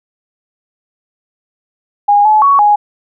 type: tone with pitch steps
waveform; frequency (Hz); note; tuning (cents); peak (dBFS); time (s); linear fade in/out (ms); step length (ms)
sine; 819 / 857 / 1118 / 830; G#5 / A5 / C#6 / G#5; -24 / -46 / +14 / -1; -5; 2.08-2.76; 10; 170
effects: none